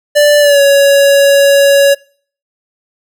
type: tone with pitch glide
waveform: square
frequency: 587.3 to 560.1 Hz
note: D5 to C#5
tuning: 0 to +18 cents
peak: -5 dBFS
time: 0.15-1.95 s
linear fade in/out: 20 ms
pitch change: -82 cents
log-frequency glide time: 0.4-0.61 s
effects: noise-tail reverb RT60 0.5 s tail -25 dB re dry